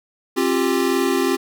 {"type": "chord", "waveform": "square", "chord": "C suspended fourth", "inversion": "none", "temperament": "equal with one note detuned", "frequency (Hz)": [268.1, 349.2, 392], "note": ["C4", "F4", "G4"], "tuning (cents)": [42, 0, 0], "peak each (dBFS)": -22, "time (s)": [0.36, 1.37], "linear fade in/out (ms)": 20, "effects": []}